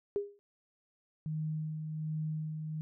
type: tone with exponential decay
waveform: sine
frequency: 406 Hz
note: G#4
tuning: 39 cents flat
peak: -26 dBFS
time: 0.16-0.39 s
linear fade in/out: 0 ms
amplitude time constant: 50 ms
type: tone with tremolo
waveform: sine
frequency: 155.56 Hz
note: D#3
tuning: in tune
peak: -32 dBFS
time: 1.26-2.81 s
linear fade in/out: 0 ms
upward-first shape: sine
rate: 1.3 Hz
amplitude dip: 40%
effects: none